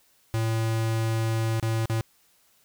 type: tone with dropouts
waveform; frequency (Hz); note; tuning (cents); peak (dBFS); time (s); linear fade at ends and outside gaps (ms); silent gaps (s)
square; 112.5; A2; +39; -24; 0.34-2.01; 0; 1.598-1.627 / 1.856-1.898
effects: white hiss -63 dBFS RMS until 2.64 s